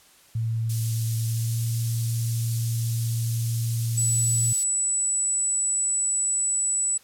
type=tone with pitch glide; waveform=sine; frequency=113.6 to 115.72 Hz; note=A#2 to A#2; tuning=-44 to -12 cents; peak=-23 dBFS; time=0.35-4.53 s; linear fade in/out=5 ms; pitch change=+32 cents; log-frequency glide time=1.21-1.62 s
type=high-pass noise; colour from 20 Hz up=white; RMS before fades=-34 dBFS; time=0.69-4.64 s; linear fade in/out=10 ms; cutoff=5200 Hz; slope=12 dB/octave
type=tone; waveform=sine; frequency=7902 Hz; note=B8; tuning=in tune; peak=-21 dBFS; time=3.97-6.98 s; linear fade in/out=10 ms
effects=white hiss -55 dBFS RMS until 7.03 s + low-pass 12000 Hz 12 dB/octave